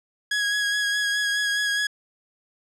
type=tone with vibrato; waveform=sawtooth; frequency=1661.2 Hz; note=G#6; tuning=in tune; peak=-18 dBFS; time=0.31-1.87 s; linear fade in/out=5 ms; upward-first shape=sine; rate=4.8 Hz; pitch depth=20 cents each way; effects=low-pass 8000 Hz 12 dB/octave